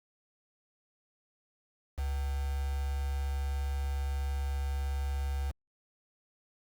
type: tone with quantisation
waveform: sine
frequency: 69.3 Hz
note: C#2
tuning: in tune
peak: -30 dBFS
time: 1.97-5.52 s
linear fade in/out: 20 ms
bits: 7
effects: Opus 48 kbps